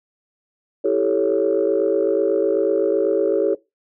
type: chord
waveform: sine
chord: A dominant seventh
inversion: second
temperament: equal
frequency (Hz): 329.6 / 392 / 440 / 554.4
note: E4 / G4 / A4 / C#5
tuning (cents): 0 / 0 / 0 / 0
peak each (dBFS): -23 / -20 / -19 / -21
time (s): 0.84-3.55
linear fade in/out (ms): 10
effects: noise-tail reverb RT60 0.2 s tail -19 dB re dry + tanh soft clip ceiling -8 dBFS